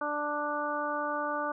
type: harmonic tone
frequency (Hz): 294.9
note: D4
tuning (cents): +7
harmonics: 1 / 2 / 3 / 4 / 5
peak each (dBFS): -39 / -35 / -36 / -34 / -37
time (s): 0.01-1.52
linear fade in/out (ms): 5
effects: none